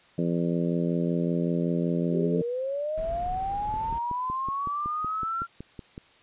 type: harmonic tone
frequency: 85.3 Hz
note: F2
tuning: 40 cents flat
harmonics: 2 / 3 / 4 / 5 / 6 / 7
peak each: -26 / -30 / -32 / -34 / -36 / -37 dBFS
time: 0.18-2.42 s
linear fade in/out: 5 ms
type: linear sweep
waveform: sine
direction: up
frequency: 370 to 1381 Hz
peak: -27 dBFS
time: 2.11-5.47 s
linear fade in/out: 50 ms
type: noise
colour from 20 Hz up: brown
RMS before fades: -38 dBFS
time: 2.97-3.99 s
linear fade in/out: 10 ms
type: click train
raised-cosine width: 3 ms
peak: -25 dBFS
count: 13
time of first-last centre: 3.74-5.979 s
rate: 5.36 Hz
effects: white hiss -57 dBFS RMS until 6.22 s + resampled to 8000 Hz